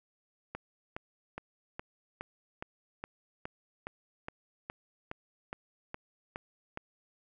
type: click train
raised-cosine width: 0.5 ms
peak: -23 dBFS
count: 16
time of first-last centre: 0.55-6.774 s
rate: 2.41 Hz
effects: none